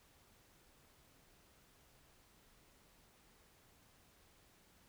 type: silence
effects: pink hiss -68 dBFS RMS until 4.88 s